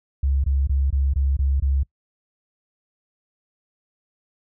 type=tone bursts; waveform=sine; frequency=68.4 Hz; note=C#2; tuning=23 cents flat; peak=-17 dBFS; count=7; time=0.23-1.832 s; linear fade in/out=5 ms; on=210 ms; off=22 ms; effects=noise-tail reverb RT60 0.1 s tail -24 dB re dry